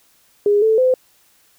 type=tone with pitch steps; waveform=sine; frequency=410.9 / 440.9 / 512 Hz; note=G#4 / A4 / C5; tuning=-18 / +4 / -38 cents; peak=-11 dBFS; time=0.46-0.94 s; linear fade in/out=2 ms; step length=160 ms; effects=white hiss -56 dBFS RMS until 1.58 s